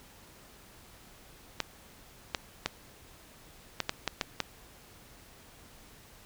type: clicks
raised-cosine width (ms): 0.2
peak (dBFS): -11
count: 8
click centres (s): 1.603 / 2.348 / 2.66 / 3.803 / 3.894 / 4.077 / 4.212 / 4.403
effects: pink hiss -55 dBFS RMS until 6.25 s